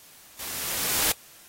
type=noise with level ramp; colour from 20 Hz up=white; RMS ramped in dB=-36 to -22 dBFS; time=0.39-1.12 s; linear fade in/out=5 ms; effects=white hiss -51 dBFS RMS until 1.48 s + AAC 48 kbps